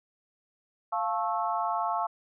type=harmonic tone with a mistuned harmonic; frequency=219 Hz; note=A3; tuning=8 cents flat; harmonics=3 / 4 / 5 / 6; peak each=-31 / -31 / -32 / -35 dBFS; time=0.92-2.07 s; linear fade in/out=10 ms; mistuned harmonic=3; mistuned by=+99 cents; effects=none